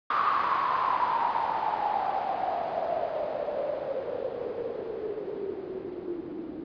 blue noise with low-pass filter sweep, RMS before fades -30 dBFS, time 0.1-6.64 s, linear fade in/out 5 ms, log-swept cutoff 1200 to 310 Hz, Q 9.7, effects resampled to 11025 Hz

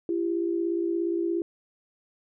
sine tone pair together, 337.9 / 395 Hz, E4 / G4, +43 / +13 cents, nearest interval minor third, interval 270 cents, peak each -25 / -31 dBFS, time 0.09-1.42 s, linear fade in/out 2 ms, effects none

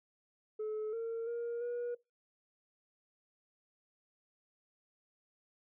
sine tone with pitch steps, 430.5 / 457.5 / 470.7 / 481.4 Hz, A4 / A#4 / A#4 / B4, -38 / -32 / +17 / -44 cents, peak -33 dBFS, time 0.59-1.95 s, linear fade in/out 10 ms, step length 340 ms, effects noise-tail reverb RT60 0.2 s tail -21 dB re dry + tanh soft clip ceiling -34 dBFS

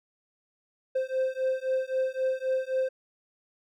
triangle beating tone pair, 520 / 523.8 Hz, C5 / C5, -11 / +2 cents, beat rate 3.8 Hz, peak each -27 dBFS, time 0.95-2.89 s, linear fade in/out 10 ms, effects none

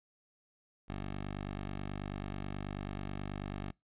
10% pulse tone, 49.25 Hz, G1, 9 cents sharp, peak -30 dBFS, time 0.88-3.72 s, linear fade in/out 20 ms, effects noise-tail reverb RT60 0.2 s tail -25 dB re dry + resampled to 8000 Hz

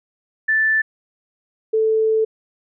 sine tone pair in turn, 1760 / 440 Hz, A6 / A4, 0 / 0 cents, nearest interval 2 octaves, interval 2400 cents, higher first, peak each -14 dBFS, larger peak neither, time 0.48-0.82 / 1.73-2.25 s, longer second, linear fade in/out 10 ms, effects none

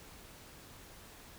silence, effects pink hiss -54 dBFS RMS until 1.38 s

